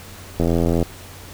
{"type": "click train", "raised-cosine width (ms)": 2, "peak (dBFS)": -6, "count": 37, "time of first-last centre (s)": [0.4, 0.827], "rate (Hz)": 84.3, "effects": ["added 91 Hz sine -41 dBFS peak until 1.33 s", "pink hiss -40 dBFS RMS until 1.33 s"]}